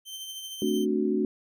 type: tone with tremolo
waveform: sawtooth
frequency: 3107 Hz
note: G7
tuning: 16 cents flat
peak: -32 dBFS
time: 0.05-0.86 s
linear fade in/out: 50 ms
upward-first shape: sine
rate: 13 Hz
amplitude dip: 35%
type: chord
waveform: sine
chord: D dominant seventh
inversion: second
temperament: equal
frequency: 220 / 261.6 / 293.7 / 370 Hz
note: A3 / C4 / D4 / F#4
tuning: 0 / 0 / 0 / 0 cents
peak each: -28 / -32 / -29 / -27 dBFS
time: 0.62-1.25 s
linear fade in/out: 2 ms
effects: none